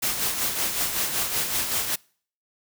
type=noise with tremolo; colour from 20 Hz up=white; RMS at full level=-24 dBFS; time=0.02-1.96 s; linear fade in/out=10 ms; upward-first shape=sine; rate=5.3 Hz; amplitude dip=50%; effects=noise-tail reverb RT60 0.5 s tail -26 dB re dry